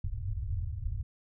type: low-pass noise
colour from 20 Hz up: white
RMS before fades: -34 dBFS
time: 0.04-1.03 s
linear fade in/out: 5 ms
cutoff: 120 Hz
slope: 96 dB/octave
effects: none